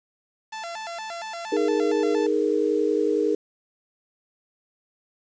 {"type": "tone with vibrato", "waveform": "sawtooth", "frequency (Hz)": 773, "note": "G5", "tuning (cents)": -24, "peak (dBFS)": -28, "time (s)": [0.52, 2.27], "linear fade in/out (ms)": 10, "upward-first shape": "square", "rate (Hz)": 4.3, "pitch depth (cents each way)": 220}
{"type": "chord", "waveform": "sine", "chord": "D# suspended fourth", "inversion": "none", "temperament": "equal", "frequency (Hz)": [311.1, 415.3, 466.2], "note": ["D#4", "G#4", "A#4"], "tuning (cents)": [0, 0, 0], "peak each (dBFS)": [-25, -23, -24], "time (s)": [1.52, 3.35], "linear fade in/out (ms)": 5}
{"effects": ["resampled to 16000 Hz", "8-bit"]}